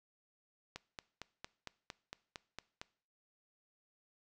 click train, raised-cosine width 0.2 ms, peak -26 dBFS, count 10, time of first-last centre 0.76-2.815 s, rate 4.38 Hz, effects noise-tail reverb RT60 0.5 s tail -21 dB re dry

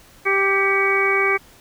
harmonic tone with a mistuned harmonic, 392 Hz, G4, in tune, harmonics 1 / 2 / 3 / 4 / 5 / 6, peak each -21 / -29 / -23 / -27 / -25 / -19 dBFS, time 0.25-1.38 s, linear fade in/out 20 ms, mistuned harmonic 6, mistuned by -69 cents, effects pink hiss -49 dBFS RMS until 1.6 s

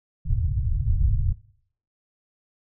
pink low-pass noise, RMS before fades -22 dBFS, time 0.25-1.33 s, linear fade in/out 10 ms, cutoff 130 Hz, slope 48 dB/octave, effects noise-tail reverb RT60 0.6 s tail -20 dB re dry

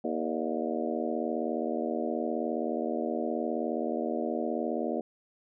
harmonic tone with a mistuned harmonic, 79.1 Hz, D#2, 29 cents sharp, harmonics 3 / 4 / 5 / 6 / 7 / 8 / 9, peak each -34 / -35 / -36 / -37 / -37 / -38 / -39 dBFS, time 0.04-5.01 s, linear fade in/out 5 ms, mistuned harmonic 7, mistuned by +74 cents, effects none

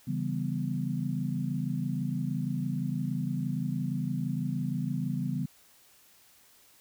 sine chord, C# half-diminished seventh, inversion none, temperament equal, 138.59 / 164.81 / 196 / 246.9 Hz, C#3 / E3 / G3 / B3, 0 / 0 / 0 / 0 cents, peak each -33 / -34 / -35 / -35 dBFS, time 0.07-5.46 s, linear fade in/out 10 ms, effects white hiss -60 dBFS RMS until 6.8 s

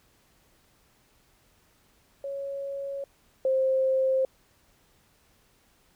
sine tone pair in turn, 554.4 / 526.9 Hz, C#5 / C5, 0 / +12 cents, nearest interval minor second, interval 88 cents, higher first, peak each -31 / -21 dBFS, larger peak second, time 2.24-3.04 / 3.45-4.25 s, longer neither, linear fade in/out 2 ms, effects pink hiss -64 dBFS RMS until 5.95 s

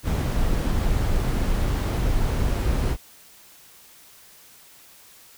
brown noise, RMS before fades -22 dBFS, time 0.03-2.97 s, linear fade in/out 50 ms, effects white hiss -50 dBFS RMS until 5.37 s

